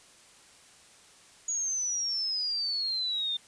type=exponential sweep; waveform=sine; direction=down; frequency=6760 to 3595 Hz; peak=-28 dBFS; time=1.48-3.37 s; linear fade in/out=5 ms; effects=white hiss -56 dBFS RMS until 3.47 s + resampled to 22050 Hz